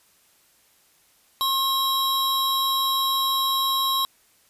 square tone pair together, 1076 / 3871 Hz, C6 / B7, +48 / -35 cents, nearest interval octave + minor seventh, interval 2217 cents, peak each -24 / -24 dBFS, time 1.41-4.05 s, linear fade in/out 0 ms, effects white hiss -60 dBFS RMS until 4.49 s + resampled to 32000 Hz

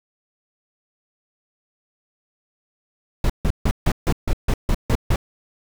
brown noise bursts, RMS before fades -17 dBFS, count 10, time 3.24-5.16 s, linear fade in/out 2 ms, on 57 ms, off 150 ms, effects none

